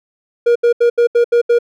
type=tone bursts; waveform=triangle; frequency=474.5 Hz; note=A#4; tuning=31 cents sharp; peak=-6 dBFS; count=7; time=0.46-1.588 s; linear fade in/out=10 ms; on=96 ms; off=76 ms; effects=none